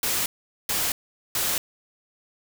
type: noise bursts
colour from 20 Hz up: white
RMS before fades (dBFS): -25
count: 3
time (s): 0.03-1.58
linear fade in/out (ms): 2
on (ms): 230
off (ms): 430
effects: none